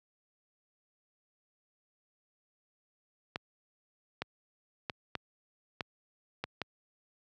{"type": "clicks", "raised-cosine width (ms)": 0.3, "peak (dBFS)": -18, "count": 7, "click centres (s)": [3.359, 4.22, 4.898, 5.153, 5.808, 6.44, 6.617], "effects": ["high-pass 80 Hz 12 dB/octave"]}